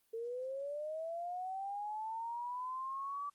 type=linear sweep; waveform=sine; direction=up; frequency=447.3 to 1158 Hz; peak=-38 dBFS; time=0.13-3.3 s; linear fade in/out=10 ms; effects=white hiss -75 dBFS RMS until 3.34 s + Opus 32 kbps